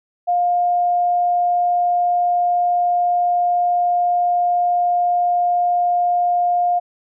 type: tone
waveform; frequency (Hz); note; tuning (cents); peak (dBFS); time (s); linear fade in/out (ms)
sine; 707; F5; +21; -14; 0.27-6.8; 20
effects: none

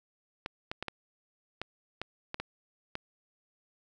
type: clicks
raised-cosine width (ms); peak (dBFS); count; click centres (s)
0.3; -19; 9; 0.461 / 0.715 / 0.826 / 0.883 / 1.616 / 2.016 / 2.344 / 2.4 / 2.954
effects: none

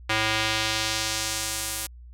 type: tone with band-pass filter sweep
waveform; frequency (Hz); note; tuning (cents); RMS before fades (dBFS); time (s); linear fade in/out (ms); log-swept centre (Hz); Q
square; 109.7; A2; -5; -27; 0.09-1.87; 10; 2400 to 11000; 1
effects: added 60 Hz sine -42 dBFS peak until 2.13 s

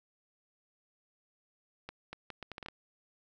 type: accelerating click train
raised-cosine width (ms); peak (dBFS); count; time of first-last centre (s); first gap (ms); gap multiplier
0.3; -26; 9; 1.89-2.685; 240; 0.72
effects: none

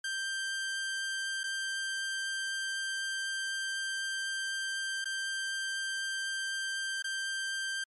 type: tone with dropouts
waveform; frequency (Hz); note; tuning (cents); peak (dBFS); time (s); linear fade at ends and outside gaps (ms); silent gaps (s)
sawtooth; 1574; G6; +7; -29; 0.04-7.84; 5; 1.434-1.439 / 5.044-5.055 / 7.024-7.042
effects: MP3 48 kbps

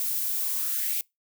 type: noise with high-pass filter sweep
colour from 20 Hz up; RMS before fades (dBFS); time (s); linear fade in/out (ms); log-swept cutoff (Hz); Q
violet; -28; 0-1.01; 0; 340 to 2500; 3.5
effects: noise-tail reverb RT60 0.2 s tail -25 dB re dry

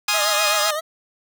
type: chord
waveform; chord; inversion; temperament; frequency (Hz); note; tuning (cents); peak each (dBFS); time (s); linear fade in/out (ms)
10% pulse; F minor seventh; first; equal; 830.6 / 1046.5 / 1244.5 / 1396.9; Ab5 / C6 / Eb6 / F6; 0 / 0 / 0 / 0; -15 / -19 / -14 / -19; 0.08-0.71; 5
type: tone with vibrato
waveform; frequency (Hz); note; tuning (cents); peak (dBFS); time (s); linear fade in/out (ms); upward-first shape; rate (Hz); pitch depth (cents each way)
25% pulse; 622.3; D#5; 0; -19; 0.13-0.81; 20; triangle; 7.8; 93
effects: none

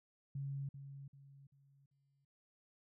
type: tone with echo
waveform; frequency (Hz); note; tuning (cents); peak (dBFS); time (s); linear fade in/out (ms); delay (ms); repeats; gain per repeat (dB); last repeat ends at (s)
sine; 138.59; C#3; 0; -39; 0.35-0.69; 5; 390; 4; -9; 2.25
effects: none

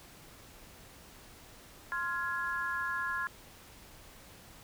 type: chord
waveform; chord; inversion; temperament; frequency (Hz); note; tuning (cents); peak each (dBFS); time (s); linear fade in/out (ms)
sine; F minor; second; just; 1047.7 / 1396.9 / 1676.3; C6 / F6 / Ab6; +2 / 0 / +16; -37 / -37 / -35; 1.92-3.27; 0
effects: pink hiss -54 dBFS RMS until 4.63 s

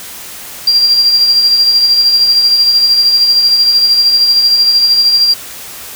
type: tone with tremolo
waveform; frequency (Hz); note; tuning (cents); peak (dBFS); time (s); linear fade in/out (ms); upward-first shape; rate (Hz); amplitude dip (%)
sine; 4756; D8; +21; -3; 0.67-5.34; 5; sine; 13; 45
effects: tanh soft clip ceiling 0 dBFS + white hiss -28 dBFS RMS until 5.95 s

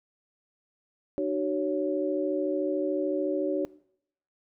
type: tone cluster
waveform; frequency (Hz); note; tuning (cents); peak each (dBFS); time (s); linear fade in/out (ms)
sine; 302.4 / 376.1 / 559; D#4 / F#4 / C#5; -49 / +28 / +14; -30; 1.18-3.65; 0
effects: noise-tail reverb RT60 0.7 s tail -21 dB re dry

